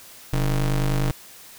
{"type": "ring-modulated tone", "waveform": "square", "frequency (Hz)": 78.7, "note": "D#2", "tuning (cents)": 20, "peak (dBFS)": -17, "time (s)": [0.33, 1.11], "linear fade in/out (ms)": 0, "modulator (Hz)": 53.7, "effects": ["white hiss -45 dBFS RMS until 1.58 s"]}